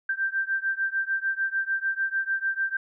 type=beating tone pair; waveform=sine; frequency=1568 / 1574.7 Hz; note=G6 / G6; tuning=0 / +7 cents; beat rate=6.7 Hz; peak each=-27 / -28 dBFS; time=0.09-2.77 s; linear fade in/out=5 ms; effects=none